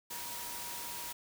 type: tone in noise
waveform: sine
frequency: 955 Hz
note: A#5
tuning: 42 cents sharp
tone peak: -48 dBFS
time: 0.1-1.13 s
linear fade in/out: 10 ms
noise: white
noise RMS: -42 dBFS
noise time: 0.1-1.13 s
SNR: -9 dB
effects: none